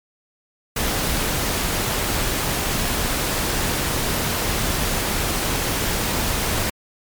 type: noise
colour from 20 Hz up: pink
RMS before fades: -22 dBFS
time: 0.76-6.7 s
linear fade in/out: 5 ms
effects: MP3 96 kbps